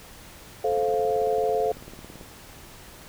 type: chord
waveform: sine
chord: F major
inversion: first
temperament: just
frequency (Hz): 436.5 / 523.8 / 698.5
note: A4 / C5 / F5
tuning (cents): -14 / +2 / 0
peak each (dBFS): -24 / -27 / -26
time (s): 0.64-1.72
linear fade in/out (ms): 5
type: click train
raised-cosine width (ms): 2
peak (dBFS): -29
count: 28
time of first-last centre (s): 0.72-2.212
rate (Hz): 18.1
effects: pink hiss -46 dBFS RMS until 3.08 s